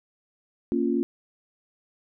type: chord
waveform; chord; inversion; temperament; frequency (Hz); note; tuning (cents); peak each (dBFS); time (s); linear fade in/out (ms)
sine; Bb minor; none; equal; 233.1 / 277.2 / 349.2; Bb3 / Db4 / F4; 0 / 0 / 0; -26; 0.72-1.03; 0
effects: none